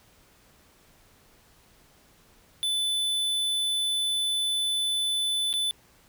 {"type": "tone with dropouts", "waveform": "square", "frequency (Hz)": 3500, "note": "A7", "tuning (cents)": -10, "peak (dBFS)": -25, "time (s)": [2.63, 5.71], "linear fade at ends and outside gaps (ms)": 0, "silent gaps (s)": [5.529, 5.538], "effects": ["pink hiss -59 dBFS RMS until 6.08 s"]}